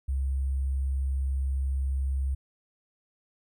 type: tone with sample-and-hold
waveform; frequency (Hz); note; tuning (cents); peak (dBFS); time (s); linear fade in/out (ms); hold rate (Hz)
sine; 67.2; C2; +47; -25; 0.08-2.35; 10; 8820
effects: none